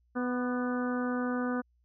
harmonic tone with a mistuned harmonic, 248.5 Hz, B3, 11 cents sharp, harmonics 1 / 2 / 3 / 4 / 5 / 6 / 7, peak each -30 / -36 / -42 / -44 / -40 / -40 / -51 dBFS, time 0.15-1.62 s, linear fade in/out 20 ms, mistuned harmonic 5, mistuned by -33 cents, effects added 60 Hz sine -66 dBFS peak until 1.84 s

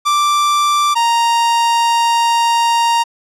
45% pulse tone pair in turn, 1174.7 / 932.4 Hz, D6 / A#5, 0 / 0 cents, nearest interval major third, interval 400 cents, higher first, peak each -11 dBFS, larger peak neither, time 0.05-0.95 / 0.95-3.04 s, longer second, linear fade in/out 20 ms, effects low-pass 9000 Hz 12 dB/octave

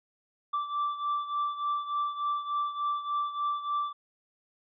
triangle beating tone pair, 1168 / 1171.4 Hz, D6 / D6, -10 / -5 cents, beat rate 3.4 Hz, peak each -28 / -33 dBFS, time 0.53-3.93 s, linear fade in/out 10 ms, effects resampled to 11025 Hz

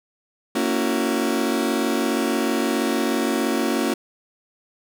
35% pulse chord, F# dominant seventh, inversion first, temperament just, 231.2 / 277.5 / 333 / 370 Hz, A#3 / C#4 / E4 / F#4, -14 / +2 / +18 / 0 cents, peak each -23 / -23 / -25 / -25 dBFS, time 0.55-3.94 s, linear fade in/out 5 ms, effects none

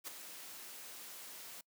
white noise with ADSR envelope, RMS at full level -42 dBFS, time 0.04-1.61 s, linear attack 34 ms, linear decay 13 ms, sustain -8 dB, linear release 4 ms, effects noise-tail reverb RT60 0.1 s tail -25 dB re dry + high-pass 200 Hz 12 dB/octave

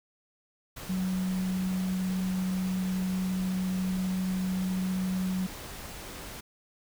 sine tone in noise, 185.9 Hz, F#3, 8 cents sharp, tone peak -27 dBFS, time 0.89-5.47 s, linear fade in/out 10 ms, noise pink, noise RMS -42 dBFS, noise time 0.76-6.41 s, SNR +12 dB, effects none

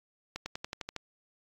accelerating click train, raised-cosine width 0.2 ms, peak -19 dBFS, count 8, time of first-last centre 0.36-0.963 s, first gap 100 ms, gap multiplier 0.95, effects AAC 64 kbps

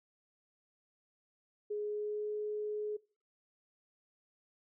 sine tone with pitch glide, 417.9 to 421.8 Hz, G#4 to G#4, +11 to +27 cents, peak -34 dBFS, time 1.7-2.97 s, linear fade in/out 10 ms, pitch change +16 cents, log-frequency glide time 1.81-2.33 s, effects noise-tail reverb RT60 0.4 s tail -23 dB re dry

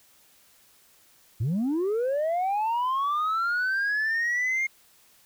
sine linear sweep, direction up, 98 to 2143 Hz, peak -21 dBFS, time 1.4-4.67 s, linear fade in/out 10 ms, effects tanh soft clip ceiling -22 dBFS + white hiss -59 dBFS RMS until 5.25 s

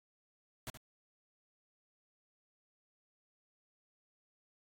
pink noise with echo, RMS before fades -43 dBFS, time 0.67-0.7 s, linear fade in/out 0 ms, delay 73 ms, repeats 1, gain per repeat -9 dB, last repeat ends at 0.773 s, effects AAC 48 kbps

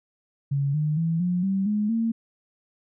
sine tone with pitch steps, 140 / 151.79 / 164.58 / 178.44 / 193.47 / 209.8 / 227.4 Hz, C#3 / D#3 / E3 / F3 / G3 / G#3 / A#3, +18 / -43 / -2 / +38 / -22 / +18 / -43 cents, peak -21 dBFS, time 0.51-2.12 s, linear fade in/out 10 ms, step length 230 ms, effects none

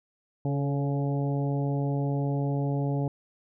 harmonic tone with a mistuned harmonic, 140.4 Hz, C#3, 22 cents sharp, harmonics 1 / 2 / 3 / 4 / 5 / 6, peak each -26 / -32 / -36 / -38 / -40 / -42 dBFS, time 0.45-3.08 s, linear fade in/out 2 ms, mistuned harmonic 3, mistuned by +27 cents, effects none

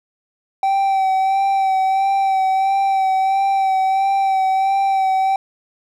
triangle tone with vibrato, 773 Hz, G5, 24 cents flat, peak -12 dBFS, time 0.63-5.36 s, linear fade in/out 2 ms, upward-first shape sine, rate 1.5 Hz, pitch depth 25 cents each way, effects none

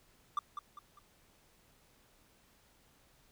triangle tone with echo, 1181 Hz, D6, 9 cents sharp, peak -28 dBFS, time 0.37-0.39 s, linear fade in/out 2 ms, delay 200 ms, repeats 3, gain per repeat -8 dB, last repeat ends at 0.99 s, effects pink hiss -67 dBFS RMS until 3.31 s

